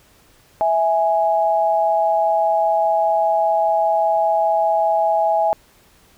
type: tone pair together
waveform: sine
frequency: 655.6 / 830.6 Hz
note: E5 / G#5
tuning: -10 / 0 cents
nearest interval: major third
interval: 410 cents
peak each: -17 dBFS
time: 0.61-5.53 s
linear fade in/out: 0 ms
effects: pink hiss -53 dBFS RMS until 6.17 s